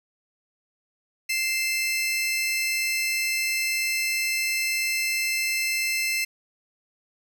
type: tone pair together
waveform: sawtooth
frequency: 2093 / 2642 Hz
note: C7 / E7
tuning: 0 / +3 cents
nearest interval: major third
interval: 403 cents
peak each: -23 dBFS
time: 1.29-6.25 s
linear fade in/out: 10 ms
effects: none